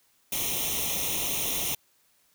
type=noise with comb filter; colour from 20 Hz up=white; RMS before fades=-29 dBFS; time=0.32-1.75 s; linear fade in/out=5 ms; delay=0.32 ms; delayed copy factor=+0.85; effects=white hiss -66 dBFS RMS until 2.34 s